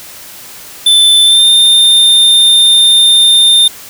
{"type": "tone with pitch glide", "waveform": "square", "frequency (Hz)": [3527, 3616], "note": ["A7", "A7"], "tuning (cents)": [3, 47], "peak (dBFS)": -4, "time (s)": [0.86, 3.68], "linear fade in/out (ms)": 5, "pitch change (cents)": 44, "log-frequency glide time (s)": [1.24, 1.45], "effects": ["white hiss -31 dBFS RMS until 3.89 s"]}